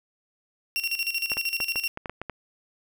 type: tone with tremolo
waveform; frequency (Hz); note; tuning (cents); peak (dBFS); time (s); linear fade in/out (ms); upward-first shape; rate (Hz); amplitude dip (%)
30% pulse; 2742; F7; -32; -21; 0.76-1.88; 0; square; 13; 70
type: clicks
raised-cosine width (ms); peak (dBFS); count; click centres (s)
0.5; -18; 9; 1.318 / 1.37 / 1.603 / 1.758 / 1.974 / 2.058 / 2.096 / 2.216 / 2.297
effects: none